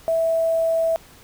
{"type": "tone with quantisation", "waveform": "sine", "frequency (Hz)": 656, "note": "E5", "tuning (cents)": -9, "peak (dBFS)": -17, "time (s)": [0.08, 0.96], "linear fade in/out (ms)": 0, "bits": 7, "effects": ["pink hiss -48 dBFS RMS until 1.23 s"]}